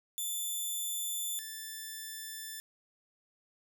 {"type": "tone pair in turn", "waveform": "5% pulse", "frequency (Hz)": [3520, 1760], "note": ["A7", "A6"], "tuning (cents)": [0, 0], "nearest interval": "octave", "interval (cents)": 1200, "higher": "first", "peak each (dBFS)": [-26, -30], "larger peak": "first", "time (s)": [[0.18, 1.39], [1.39, 2.6]], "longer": "neither", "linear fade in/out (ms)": 0, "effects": []}